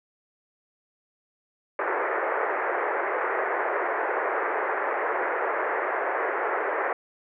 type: band-pass noise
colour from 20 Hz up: pink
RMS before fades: -27 dBFS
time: 1.79-6.93 s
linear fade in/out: 2 ms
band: 380 to 2000 Hz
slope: 48 dB/octave
effects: none